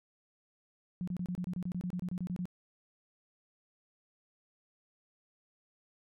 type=tone bursts; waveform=sine; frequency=179.3 Hz; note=F3; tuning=46 cents sharp; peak=-33 dBFS; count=16; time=1.01-2.455 s; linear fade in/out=0 ms; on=65 ms; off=27 ms; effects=none